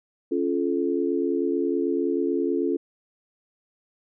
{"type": "chord", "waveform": "sine", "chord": "Db augmented", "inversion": "none", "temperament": "just", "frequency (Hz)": [277.2, 346.5, 433.1], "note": ["Db4", "F4", "A4"], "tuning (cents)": [0, -14, -27], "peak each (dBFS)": [-26, -25, -27], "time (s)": [0.31, 2.77], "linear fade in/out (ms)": 10, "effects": []}